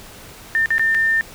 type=tone with dropouts; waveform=sine; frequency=1800 Hz; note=A6; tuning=39 cents sharp; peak=-14 dBFS; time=0.55-1.21 s; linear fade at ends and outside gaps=0 ms; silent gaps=0.659-0.705 / 0.782-0.795 / 0.946-0.949 s; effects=pink hiss -40 dBFS RMS until 1.34 s